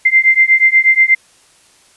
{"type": "beating tone pair", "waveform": "sine", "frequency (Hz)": [2083, 2091.3], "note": ["C7", "C7"], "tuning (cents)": [-8, -1], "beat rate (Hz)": 8.3, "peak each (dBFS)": -10, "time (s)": [0.05, 1.15], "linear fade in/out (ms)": 10, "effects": ["white hiss -49 dBFS RMS until 1.96 s", "resampled to 24000 Hz"]}